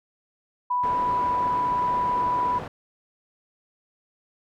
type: tone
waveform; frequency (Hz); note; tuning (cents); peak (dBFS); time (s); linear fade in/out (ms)
sine; 987.8; B5; 0; -21; 0.7-2.59; 10
type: low-pass noise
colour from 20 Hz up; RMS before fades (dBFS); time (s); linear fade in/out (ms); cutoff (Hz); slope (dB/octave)
white; -35; 0.83-2.68; 5; 870; 12
effects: none